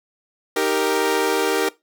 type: chord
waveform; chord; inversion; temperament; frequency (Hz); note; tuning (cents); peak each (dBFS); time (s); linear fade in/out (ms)
sawtooth; Eb major; none; equal; 311.1 / 392 / 466.2; Eb4 / G4 / Bb4; 0 / 0 / 0; -22 / -18 / -17; 0.56-1.69; 5
effects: noise-tail reverb RT60 0.2 s tail -19 dB re dry